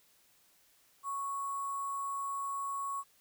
sine tone with sample-and-hold, 1108 Hz, C#6, 1 cent flat, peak -34 dBFS, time 1.03-3.04 s, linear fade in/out 50 ms, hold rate 8820 Hz, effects white hiss -67 dBFS RMS until 3.2 s

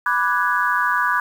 sine chord, G# half-diminished seventh, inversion first, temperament equal, 987.8 / 1174.7 / 1480 / 1661.2 Hz, B5 / D6 / F#6 / G#6, 0 / 0 / 0 / 0 cents, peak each -22 dBFS, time 0.06-1.2 s, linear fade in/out 2 ms, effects 7-bit

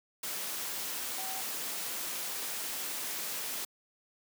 sine tone in noise, 763 Hz, G5, 47 cents flat, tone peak -42 dBFS, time 1.18-1.41 s, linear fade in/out 5 ms, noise white, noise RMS -37 dBFS, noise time 0.23-3.65 s, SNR -8 dB, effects high-pass 200 Hz 12 dB/octave

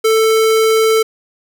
square tone, 442.5 Hz, A4, 10 cents sharp, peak -10 dBFS, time 0.04-1.03 s, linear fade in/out 10 ms, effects none

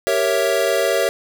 square chord, G diminished seventh, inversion none, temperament equal, 392 / 466.2 / 554.4 / 659.3 Hz, G4 / Bb4 / Db5 / Fb5, 0 / 0 / 0 / 0 cents, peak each -24 / -23 / -21 / -22 dBFS, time 0.07-1.09 s, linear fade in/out 0 ms, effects none

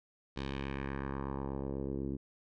10% pulse tone with low-pass filter sweep, 68.2 Hz, C#2, 28 cents flat, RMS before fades -38 dBFS, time 0.36-2.17 s, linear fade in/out 10 ms, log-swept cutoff 4100 to 300 Hz, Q 1.8, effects none

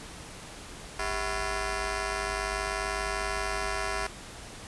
10% pulse ring-modulated tone, 349.2 Hz, F4, in tune, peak -18 dBFS, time 0.99-4.07 s, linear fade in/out 5 ms, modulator 299 Hz, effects pink hiss -44 dBFS RMS until 4.67 s + resampled to 24000 Hz

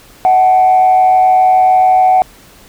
sine tone with frequency modulation, 748 Hz, F#5, 19 cents sharp, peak -4 dBFS, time 0.25-2.22 s, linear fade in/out 0 ms, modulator 107 Hz, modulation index 0.38, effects tanh soft clip ceiling -2 dBFS + pink hiss -41 dBFS RMS until 2.68 s

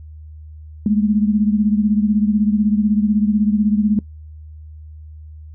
sine beating tone pair, 207.2 / 223.2 Hz, G#3 / A3, -4 / +25 cents, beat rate 16 Hz, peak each -14 / -19 dBFS, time 0.86-3.99 s, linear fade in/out 2 ms, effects noise-tail reverb RT60 0.1 s tail -21 dB re dry + added 77 Hz sine -34 dBFS peak until 5.54 s

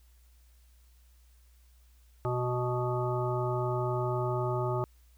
harmonic tone, 124 Hz, B2, 7 cents sharp, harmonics 1 / 3 / 5 / 7 / 9 / 10, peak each -31 / -33 / -36 / -37 / -42 / -39 dBFS, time 2.25-4.84 s, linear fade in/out 0 ms, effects added 60 Hz sine -57 dBFS peak until 5.17 s + white hiss -69 dBFS RMS until 5.17 s

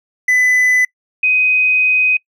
triangle / sine tone pair in turn, 2002 / 2509 Hz, B6 / D#7, +23 / +14 cents, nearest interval major third, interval 391 cents, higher second, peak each -8 / -10 dBFS, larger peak first, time 0.28-0.85 / 1.23-2.17 s, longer second, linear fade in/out 5 ms, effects noise-tail reverb RT60 0.1 s tail -25 dB re dry

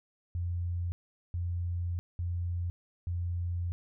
sine tone bursts at uneven times, 87.31 Hz, F2, in tune, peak -30 dBFS, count 4, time 0.35-0.92 / 1.34-1.99 / 2.19-2.7 / 3.07-3.72 s, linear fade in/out 0 ms, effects none

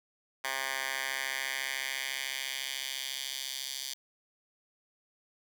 10% pulse tone with high-pass filter sweep, 134 Hz, C3, 42 cents sharp, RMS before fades -36 dBFS, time 0.44-3.94 s, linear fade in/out 5 ms, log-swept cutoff 1300 to 4200 Hz, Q 1.6, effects none

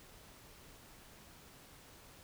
silence, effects pink hiss -58 dBFS RMS until 2.23 s

